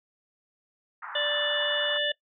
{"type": "band-pass noise", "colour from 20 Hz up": "pink", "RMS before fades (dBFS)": -39, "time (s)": [1.02, 1.98], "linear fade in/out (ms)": 5, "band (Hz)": [920, 1800], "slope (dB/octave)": 48}
{"type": "harmonic tone", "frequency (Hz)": 587.3, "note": "D5", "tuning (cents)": 0, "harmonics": [1, 3, 5, 6], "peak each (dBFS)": [-30, -30, -30, -30], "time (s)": [1.15, 2.12], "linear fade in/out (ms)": 5}
{"effects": ["noise-tail reverb RT60 0.1 s tail -22 dB re dry"]}